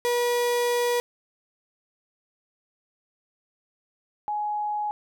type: tone pair in turn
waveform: 35% pulse / sine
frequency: 482.9 / 838.1 Hz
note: B4 / G#5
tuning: -39 / +16 cents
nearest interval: minor seventh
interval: 955 cents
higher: second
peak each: -20 / -25 dBFS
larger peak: first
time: 0.05-1 / 4.28-4.91 s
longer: first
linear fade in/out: 0 ms
effects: none